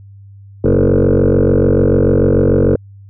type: tone with frequency modulation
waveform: sine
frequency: 277.2 Hz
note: C#4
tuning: in tune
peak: -6 dBFS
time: 0.64-2.76 s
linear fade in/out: 5 ms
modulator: 46.8 Hz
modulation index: 5
effects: tanh soft clip ceiling -6 dBFS + added 99 Hz sine -35 dBFS peak until 3.09 s